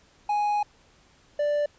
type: tone pair in turn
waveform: triangle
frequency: 830.6 / 587.3 Hz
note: G#5 / D5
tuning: 0 / 0 cents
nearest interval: tritone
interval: 600 cents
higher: first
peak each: -20 / -20 dBFS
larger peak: neither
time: 0.29-0.63 / 1.39-1.66 s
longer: first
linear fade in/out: 5 ms
effects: pink hiss -59 dBFS RMS until 1.78 s + resampled to 16000 Hz